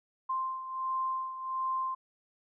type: beating tone pair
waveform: sine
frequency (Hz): 1046.5 / 1047.9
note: C6 / C6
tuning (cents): 0 / +2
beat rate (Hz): 1.4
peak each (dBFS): -32 / -38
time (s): 0.29-1.95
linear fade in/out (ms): 10
effects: none